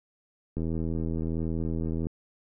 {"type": "click train", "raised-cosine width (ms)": 3, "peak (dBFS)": -19, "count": 123, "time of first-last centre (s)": [0.57, 2.069], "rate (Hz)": 81.4, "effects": []}